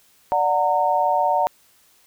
sine chord, D augmented, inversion none, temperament just, 587.3 / 734.2 / 917.7 Hz, D5 / F#5 / A#5, 0 / -14 / -27 cents, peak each -23 / -20 / -20 dBFS, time 0.32-1.47 s, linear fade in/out 0 ms, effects white hiss -57 dBFS RMS until 2.06 s

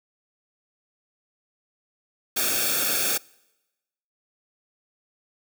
white noise with comb filter, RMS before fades -24 dBFS, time 2.36-3.18 s, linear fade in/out 10 ms, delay 1 ms, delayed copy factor -0.9, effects noise-tail reverb RT60 1.0 s tail -25 dB re dry

